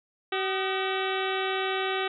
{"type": "harmonic tone with a mistuned harmonic", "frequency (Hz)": 380.9, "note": "G4", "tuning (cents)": -50, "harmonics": [1, 2, 3, 4, 5, 6, 7, 8, 9, 10], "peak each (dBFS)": [-30, -33, -35, -36, -37, -38, -38, -39, -40, -40], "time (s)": [0.32, 2.08], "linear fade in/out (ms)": 5, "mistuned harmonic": 3, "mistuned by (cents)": 120, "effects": []}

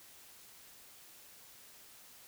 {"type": "silence", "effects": ["white hiss -57 dBFS RMS until 2.27 s"]}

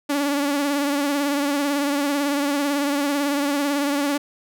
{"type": "tone with vibrato", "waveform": "sawtooth", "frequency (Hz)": 285.1, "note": "C#4", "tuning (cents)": 49, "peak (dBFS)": -16, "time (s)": [0.09, 4.18], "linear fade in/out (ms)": 10, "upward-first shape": "triangle", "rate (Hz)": 18, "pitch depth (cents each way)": 58, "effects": []}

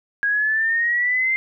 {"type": "exponential sweep", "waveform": "sine", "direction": "up", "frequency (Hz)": [1636, 2100], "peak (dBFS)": -17, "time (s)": [0.23, 1.36], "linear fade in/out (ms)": 0, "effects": []}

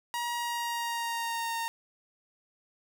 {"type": "tone with pitch glide", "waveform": "sawtooth", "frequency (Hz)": [952, 920.1], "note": ["A#5", "A#5"], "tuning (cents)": [36, -23], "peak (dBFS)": -27, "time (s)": [0.14, 1.68], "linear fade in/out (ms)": 0, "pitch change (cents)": -59, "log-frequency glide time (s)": [0.34, 1.56], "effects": []}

